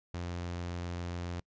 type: tone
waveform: sawtooth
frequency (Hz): 87.31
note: F2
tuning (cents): 0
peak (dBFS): -32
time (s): 0.14-1.4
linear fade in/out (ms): 0
effects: noise-tail reverb RT60 0.1 s tail -26 dB re dry + resampled to 16000 Hz

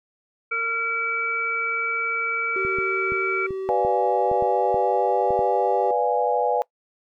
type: harmonic tone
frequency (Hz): 459.2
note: A#4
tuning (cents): -26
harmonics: 1 / 3 / 5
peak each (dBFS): -34 / -25 / -25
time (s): 0.51-3.47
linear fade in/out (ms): 10
type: tone with pitch glide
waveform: triangle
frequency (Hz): 382.6 to 389.1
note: G4 to G4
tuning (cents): -42 to -13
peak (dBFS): -24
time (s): 2.56-5.91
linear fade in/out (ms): 2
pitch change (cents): +29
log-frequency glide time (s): 4.08-5.49
type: clicks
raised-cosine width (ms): 3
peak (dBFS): -22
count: 10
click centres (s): 2.65 / 2.786 / 3.121 / 3.507 / 3.849 / 4.315 / 4.424 / 4.744 / 5.306 / 5.392
type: chord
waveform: sine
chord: B diminished seventh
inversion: none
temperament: equal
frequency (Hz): 493.9 / 587.3 / 698.5 / 830.6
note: B4 / D5 / F5 / Ab5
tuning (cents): 0 / 0 / 0 / 0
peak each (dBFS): -23 / -26 / -26 / -23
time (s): 3.69-6.62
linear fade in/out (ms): 0
effects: noise-tail reverb RT60 0.1 s tail -22 dB re dry

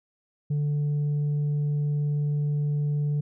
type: tone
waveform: sine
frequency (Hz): 146.83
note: D3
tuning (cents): 0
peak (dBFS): -20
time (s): 0.5-3.21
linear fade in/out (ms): 10
effects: tanh soft clip ceiling -22 dBFS

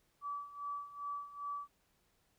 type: tone with tremolo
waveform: sine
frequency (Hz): 1151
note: D6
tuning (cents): -35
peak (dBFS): -37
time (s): 0.21-1.68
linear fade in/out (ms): 50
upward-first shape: sine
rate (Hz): 2.5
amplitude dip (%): 80
effects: pink hiss -75 dBFS RMS until 2.38 s

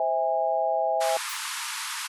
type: chord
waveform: sine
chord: C augmented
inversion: none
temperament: just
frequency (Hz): 523.3 / 654.1 / 817.6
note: C5 / E5 / G#5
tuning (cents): 0 / -14 / -27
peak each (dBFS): -30 / -25 / -26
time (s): 0-1.17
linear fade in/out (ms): 2
type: band-pass noise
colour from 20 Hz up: pink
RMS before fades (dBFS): -33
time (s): 1-2.08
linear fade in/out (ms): 20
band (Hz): 890 to 12000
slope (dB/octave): 96
type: noise with exponential decay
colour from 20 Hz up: blue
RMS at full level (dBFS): -37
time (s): 1.29-1.47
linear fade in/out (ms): 5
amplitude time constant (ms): 39
effects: none

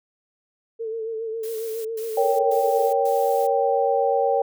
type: tone with vibrato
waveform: sine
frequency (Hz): 448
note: A4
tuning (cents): +31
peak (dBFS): -26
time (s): 0.79-2.93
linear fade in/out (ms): 20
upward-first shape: sine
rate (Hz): 7.3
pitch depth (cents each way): 43
type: noise bursts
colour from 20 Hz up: blue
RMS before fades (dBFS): -40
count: 4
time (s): 1.43-3.47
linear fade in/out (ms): 5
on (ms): 420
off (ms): 120
type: chord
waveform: sine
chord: G diminished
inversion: first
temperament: equal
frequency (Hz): 466.2 / 554.4 / 784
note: Bb4 / Db5 / G5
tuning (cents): 0 / 0 / 0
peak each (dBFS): -22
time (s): 2.17-4.42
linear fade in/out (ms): 5
effects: none

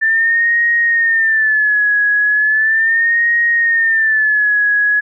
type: tone with vibrato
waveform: sine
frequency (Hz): 1770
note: A6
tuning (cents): +10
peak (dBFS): -10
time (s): 0.01-5.01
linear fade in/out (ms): 20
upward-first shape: sine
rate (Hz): 0.37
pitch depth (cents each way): 100
effects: none

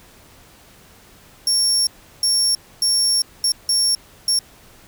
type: tone bursts at uneven times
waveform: 30% pulse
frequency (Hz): 5500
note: F8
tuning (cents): -27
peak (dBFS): -11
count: 6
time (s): 1.47-1.87 / 2.23-2.55 / 2.82-3.22 / 3.44-3.52 / 3.69-3.95 / 4.28-4.39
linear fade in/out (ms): 2
effects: pink hiss -48 dBFS RMS until 4.87 s

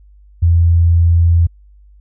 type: tone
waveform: sine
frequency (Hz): 84.6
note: E2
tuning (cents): +45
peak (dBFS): -7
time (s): 0.42-1.47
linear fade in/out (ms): 10
effects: added 50 Hz sine -41 dBFS peak until 2 s

